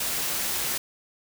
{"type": "noise", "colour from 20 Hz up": "white", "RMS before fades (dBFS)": -28, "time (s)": [0, 0.78], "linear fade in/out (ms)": 5, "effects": []}